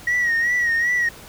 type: tone with vibrato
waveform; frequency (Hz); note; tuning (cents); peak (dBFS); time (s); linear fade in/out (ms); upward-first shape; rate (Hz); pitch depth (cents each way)
sine; 1901; A#6; +33; -15; 0.07-1.09; 5; sine; 2.6; 61
effects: tanh soft clip ceiling -15 dBFS + pink hiss -42 dBFS RMS until 1.28 s